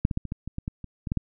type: clicks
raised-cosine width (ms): 5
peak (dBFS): -7 / -16 / -13 / -22 / -17 / -21 / -18 / -17 / -24 / -19 / -14 / -12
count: 12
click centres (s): 0.051 / 0.112 / 0.174 / 0.253 / 0.321 / 0.476 / 0.584 / 0.679 / 0.843 / 1.072 / 1.119 / 1.173
effects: none